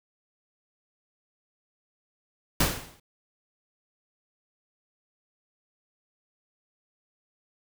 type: noise with exponential decay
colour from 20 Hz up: pink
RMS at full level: -20 dBFS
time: 2.6-3 s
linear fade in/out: 5 ms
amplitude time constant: 85 ms
effects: none